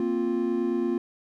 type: chord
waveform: triangle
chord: Bb suspended second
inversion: none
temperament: just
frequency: 233.1 / 262.2 / 349.6 Hz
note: Bb3 / C4 / F4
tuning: 0 / +4 / +2 cents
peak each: -27 / -28 / -24 dBFS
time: 0-0.98 s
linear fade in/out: 2 ms
effects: none